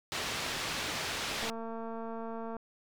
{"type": "low-pass noise", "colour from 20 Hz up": "white", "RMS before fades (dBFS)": -36, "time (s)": [0.12, 1.5], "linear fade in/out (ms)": 0, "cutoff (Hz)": 4200, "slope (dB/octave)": 12}
{"type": "click train", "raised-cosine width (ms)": 1, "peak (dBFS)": -28, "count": 259, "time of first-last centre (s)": [1.43, 2.567], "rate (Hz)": 227}
{"effects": []}